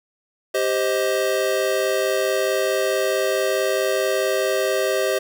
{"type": "chord", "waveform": "square", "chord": "C minor", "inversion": "second", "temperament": "just", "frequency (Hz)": [392.4, 523.3, 627.9], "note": ["G4", "C5", "Eb5"], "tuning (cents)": [2, 0, 16], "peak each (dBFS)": -24, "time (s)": [0.54, 5.19], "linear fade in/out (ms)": 10, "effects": []}